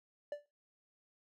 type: tone with exponential decay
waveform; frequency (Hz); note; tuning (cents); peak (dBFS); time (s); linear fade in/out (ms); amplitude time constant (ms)
triangle; 585; D5; -7; -32; 0.32-0.46; 2; 30
effects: noise-tail reverb RT60 0.3 s tail -23 dB re dry